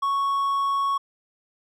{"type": "tone", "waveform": "triangle", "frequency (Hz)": 1108.7, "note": "C#6", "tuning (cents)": 0, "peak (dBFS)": -19, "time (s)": [0.02, 0.98], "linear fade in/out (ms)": 10, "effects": []}